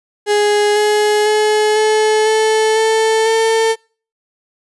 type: tone with pitch steps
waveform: 35% pulse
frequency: 415.3 / 420.6 / 426 / 431.4 / 437 / 442.5 / 448.2 Hz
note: G#4 / G#4 / G#4 / A4 / A4 / A4 / A4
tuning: 0 / +22 / +44 / -34 / -12 / +10 / +32 cents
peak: -9 dBFS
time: 0.26-3.76 s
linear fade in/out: 50 ms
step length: 500 ms
effects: noise-tail reverb RT60 0.4 s tail -26 dB re dry + resampled to 24000 Hz